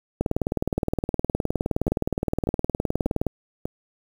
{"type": "two click trains", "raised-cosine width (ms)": 2, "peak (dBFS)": [-13, -9], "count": [4, 60], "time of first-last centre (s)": [[1.88, 3.655], [0.21, 3.267]], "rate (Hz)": [1.69, 19.3], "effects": ["7-bit"]}